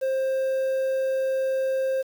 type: tone with quantisation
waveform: triangle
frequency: 529 Hz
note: C5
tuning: 19 cents sharp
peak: -20 dBFS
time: 0.01-2.03 s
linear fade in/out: 20 ms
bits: 8
effects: none